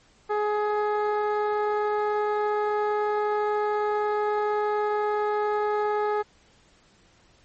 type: tone with low-pass filter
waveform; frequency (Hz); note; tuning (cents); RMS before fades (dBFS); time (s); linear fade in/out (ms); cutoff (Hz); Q
15% pulse; 419.6; G#4; +18; -25; 0.29-6.23; 20; 1200; 0.55
effects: pink hiss -59 dBFS RMS until 7.44 s + MP3 32 kbps